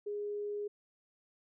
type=tone; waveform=sine; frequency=413 Hz; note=G#4; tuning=10 cents flat; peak=-35 dBFS; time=0.06-0.68 s; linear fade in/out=10 ms; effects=none